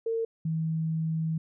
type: tone pair in turn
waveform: sine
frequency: 454.4 / 160.65 Hz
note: A#4 / E3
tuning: -44 / -44 cents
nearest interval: octave + tritone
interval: 1800 cents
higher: first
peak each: -26 dBFS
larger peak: neither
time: 0.06-0.25 / 0.45-1.38 s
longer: second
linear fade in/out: 5 ms
effects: none